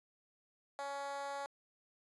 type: tone with high-pass filter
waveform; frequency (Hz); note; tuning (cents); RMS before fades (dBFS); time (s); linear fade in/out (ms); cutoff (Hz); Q
10% pulse; 280; C#4; +18; -42; 0.79-1.46; 0; 680; 9.2
effects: resampled to 22050 Hz